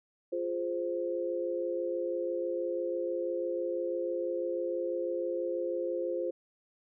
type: chord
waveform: sine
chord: F minor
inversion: none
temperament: equal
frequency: 349.2 / 415.3 / 523.3 Hz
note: F4 / Ab4 / C5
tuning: 0 / 0 / 0 cents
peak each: -34 / -39 / -33 dBFS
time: 0.32-6.31 s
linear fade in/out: 10 ms
effects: none